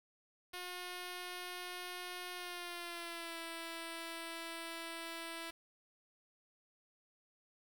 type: tone with pitch glide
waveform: 5% pulse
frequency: 359.5 to 331.6 Hz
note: F#4 to E4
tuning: -50 to +10 cents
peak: -32 dBFS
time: 0.53-5.51 s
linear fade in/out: 10 ms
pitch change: -140 cents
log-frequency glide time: 2.34-3.38 s
effects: 10-bit